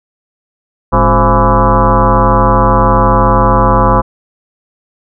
sine tone with frequency modulation, 523.3 Hz, C5, in tune, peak -5 dBFS, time 0.92-4.02 s, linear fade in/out 20 ms, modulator 159 Hz, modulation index 4.3, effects none

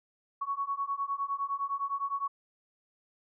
sine beating tone pair, 1108.7 / 1118.5 Hz, C#6 / C#6, 0 / +15 cents, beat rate 9.8 Hz, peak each -34 / -33 dBFS, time 0.41-2.28 s, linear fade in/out 10 ms, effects none

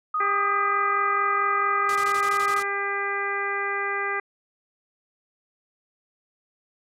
sine tone, 1244.5 Hz, D#6, in tune, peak -22 dBFS, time 0.14-2.6 s, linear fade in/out 5 ms
harmonic tone, 400 Hz, G4, 35 cents sharp, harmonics 1 / 2 / 3 / 4 / 5 / 6, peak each -32 / -34 / -30 / -31 / -29 / -38 dBFS, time 0.2-4.2 s, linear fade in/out 5 ms
white noise bursts, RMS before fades -34 dBFS, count 9, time 1.89-2.626 s, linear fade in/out 2 ms, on 64 ms, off 20 ms
effects low-pass 9000 Hz 12 dB/octave

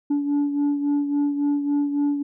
sine beating tone pair, 287.4 / 291 Hz, D4 / D4, -37 / -16 cents, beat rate 3.6 Hz, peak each -18 / -25 dBFS, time 0.1-2.23 s, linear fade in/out 10 ms, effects tanh soft clip ceiling -17 dBFS

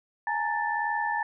sine tone cluster, 841 / 923 / 1763 Hz, G#5 / A#5 / A6, +22 / -17 / +3 cents, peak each -30 dBFS, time 0.27-1.23 s, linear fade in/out 2 ms, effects none

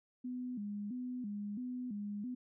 sine tone with vibrato, 226.6 Hz, A#3, 49 cents flat, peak -38 dBFS, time 0.24-2.35 s, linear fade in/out 10 ms, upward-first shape square, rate 1.5 Hz, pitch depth 170 cents each way, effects none

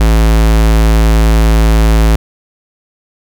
square tone, 54.8 Hz, A1, 6 cents flat, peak -6 dBFS, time 0-2.16 s, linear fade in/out 5 ms, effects none

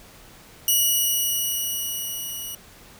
5% pulse tone with level ramp, 2917 Hz, F#7, 25 cents flat, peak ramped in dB -8 to -23 dBFS, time 0.68-2.55 s, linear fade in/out 2 ms, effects pink hiss -48 dBFS RMS until 2.99 s

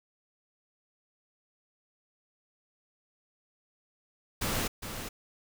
pink noise with echo, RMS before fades -31 dBFS, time 4.41-4.68 s, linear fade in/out 10 ms, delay 410 ms, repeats 1, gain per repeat -8 dB, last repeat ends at 5.09 s, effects none

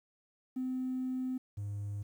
triangle tone pair in turn, 256.7 / 101.87 Hz, C4 / G#2, -33 / -33 cents, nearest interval octave + major third, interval 1600 cents, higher first, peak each -29 / -33 dBFS, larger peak first, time 0.56-1.38 / 1.57-2.03 s, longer first, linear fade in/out 10 ms, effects tanh soft clip ceiling -30 dBFS + 11-bit

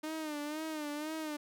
sawtooth tone with vibrato, 304.9 Hz, D#4, 35 cents flat, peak -33 dBFS, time 0.03-1.37 s, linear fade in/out 10 ms, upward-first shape sine, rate 2 Hz, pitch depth 74 cents each way, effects none

